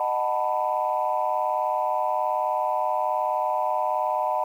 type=chord; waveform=sine; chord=B dominant seventh; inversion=first; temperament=just; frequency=617.4 / 740.8 / 889 / 987.8 Hz; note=D#5 / F#5 / A5 / B5; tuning=-14 / +2 / +18 / 0 cents; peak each=-27 dBFS; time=0-4.44 s; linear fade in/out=2 ms; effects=tanh soft clip ceiling -13 dBFS + 9-bit